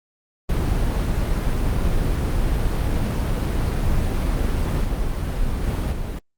brown noise with level steps, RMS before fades -20 / -23 / -21 / -26 dBFS, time 0.49-6.19 s, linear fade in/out 5 ms, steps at 4.84 / 5.62 / 5.91 s, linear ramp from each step 20 ms, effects Opus 32 kbps

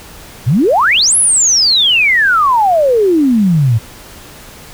sine exponential two-way sweep, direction up then down, 106 to 11175 to 106 Hz, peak -7 dBFS, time 0.46-3.79 s, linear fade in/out 20 ms, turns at 1.17 s, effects pink hiss -35 dBFS RMS until 4.73 s

